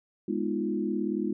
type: chord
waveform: sine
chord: F half-diminished seventh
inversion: first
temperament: equal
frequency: 207.7 / 246.9 / 311.1 / 349.2 Hz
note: Ab3 / Cb4 / Eb4 / F4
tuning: 0 / 0 / 0 / 0 cents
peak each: -31 / -34 / -32 / -32 dBFS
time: 0.28-1.33 s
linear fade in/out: 5 ms
effects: none